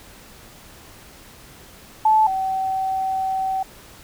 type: tone pair in turn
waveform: sine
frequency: 870 / 764 Hz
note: A5 / G5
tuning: -20 / -45 cents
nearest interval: major second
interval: 225 cents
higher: first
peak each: -12 / -20 dBFS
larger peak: first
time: 2.05-2.27 / 2.27-3.63 s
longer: second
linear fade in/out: 5 ms
effects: pink hiss -45 dBFS RMS until 4.03 s